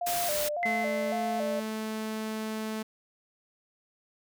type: tone with vibrato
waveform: sine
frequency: 646 Hz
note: E5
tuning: 35 cents flat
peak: -29 dBFS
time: 0.01-1.6 s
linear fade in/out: 5 ms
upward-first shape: square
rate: 1.8 Hz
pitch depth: 140 cents each way
type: noise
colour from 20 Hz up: white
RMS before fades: -32 dBFS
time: 0.06-0.49 s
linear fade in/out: 10 ms
type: tone with exponential decay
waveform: sine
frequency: 2050 Hz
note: C7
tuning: 36 cents flat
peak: -26 dBFS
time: 0.63-1.78 s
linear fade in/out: 0 ms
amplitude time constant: 250 ms
type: tone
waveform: sawtooth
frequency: 218.3 Hz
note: A3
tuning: 13 cents flat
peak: -28 dBFS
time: 0.65-2.83 s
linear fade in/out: 10 ms
effects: none